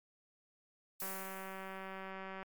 violet noise with exponential decay, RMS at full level -39 dBFS, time 1-2.11 s, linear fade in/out 2 ms, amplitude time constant 240 ms
click train, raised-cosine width 0.5 ms, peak -31 dBFS, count 270, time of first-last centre 1.02-2.428 s, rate 191 Hz
effects MP3 96 kbps

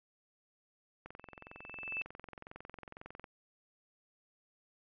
click train, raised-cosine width 0.5 ms, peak -32 dBFS, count 49, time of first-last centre 1.06-3.242 s, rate 22 Hz
sine tone with exponential growth, 2637 Hz, E7, in tune, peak -33 dBFS, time 1.19-2.02 s, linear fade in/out 0 ms, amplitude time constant 180 ms
effects resampled to 11025 Hz

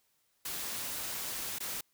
white noise with dropouts, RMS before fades -38 dBFS, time 0.45-1.81 s, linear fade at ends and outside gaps 5 ms, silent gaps 1.586-1.603 s, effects white hiss -74 dBFS RMS until 1.93 s

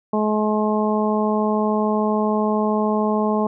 harmonic tone, 213.2 Hz, G#3, 46 cents sharp, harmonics 1 / 2 / 3 / 4 / 5, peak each -20 / -23 / -25 / -26 / -27 dBFS, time 0.13-3.47 s, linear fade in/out 5 ms, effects none

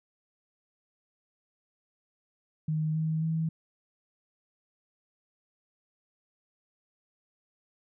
sine tone with pitch steps, 155.8 / 158.43 / 161.11 Hz, D#3 / D#3 / E3, +3 / +32 / -39 cents, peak -26 dBFS, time 2.68-3.49 s, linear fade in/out 5 ms, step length 270 ms, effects none

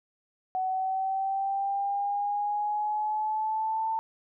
sine exponential sweep, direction up, 747 to 894 Hz, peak -26 dBFS, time 0.55-3.99 s, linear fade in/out 0 ms, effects none

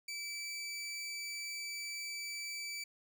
20% pulse tone, 2314 Hz, D7, 26 cents flat, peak -35 dBFS, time 0.08-2.84 s, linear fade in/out 5 ms, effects none

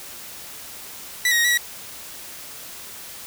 sawtooth tone with pitch steps, 1968 / 1887 / 1875 / 1942 / 1919 Hz, B6 / A#6 / A#6 / B6 / A#6, -7 / +21 / +10 / -30 / +50 cents, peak -13 dBFS, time 1.25-1.575 s, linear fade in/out 2 ms, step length 65 ms, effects white hiss -38 dBFS RMS until 3.26 s

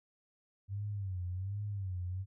sine tone with vibrato, 96.3 Hz, G2, 30 cents flat, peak -35 dBFS, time 0.68-2.26 s, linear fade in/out 50 ms, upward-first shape sine, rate 1.3 Hz, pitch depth 130 cents each way, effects none

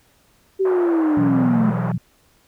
sine linear sweep, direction down, 388.4 to 207.7 Hz, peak -15 dBFS, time 0.59-1.72 s, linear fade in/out 20 ms
pink band-pass noise, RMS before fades -30 dBFS, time 0.65-1.92 s, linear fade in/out 2 ms, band 420 to 1400 Hz, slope 24 dB/octave
sine chord, B suspended fourth, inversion none, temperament just, 123.47 / 164.63 / 185.21 Hz, B2 / E3 / F#3, 0 / -2 / +2 cents, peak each -24 dBFS, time 1.17-1.98 s, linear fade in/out 5 ms
effects pink hiss -58 dBFS RMS until 2.47 s

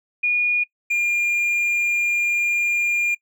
sine / triangle tone pair in turn, 2443 / 2407 Hz, D#7 / D7, -32 / +42 cents, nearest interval unison, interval 26 cents, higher first, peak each -16 / -16 dBFS, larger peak neither, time 0.23-0.64 / 0.9-3.15 s, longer second, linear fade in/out 10 ms, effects noise-tail reverb RT60 0.1 s tail -22 dB re dry

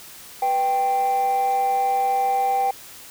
sine tone pair together, 493.3 / 784 Hz, B4 / G5, -2 / 0 cents, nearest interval minor sixth, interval 802 cents, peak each -26 / -16 dBFS, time 0.42-2.71 s, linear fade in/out 5 ms, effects tanh soft clip ceiling -16 dBFS + white hiss -42 dBFS RMS until 3.1 s

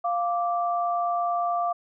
sine tone pair together, 698.5 / 1170.9 Hz, F5 / D6, 0 / -6 cents, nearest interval major sixth, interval 894 cents, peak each -24 / -28 dBFS, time 0.04-1.73 s, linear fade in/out 10 ms, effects none

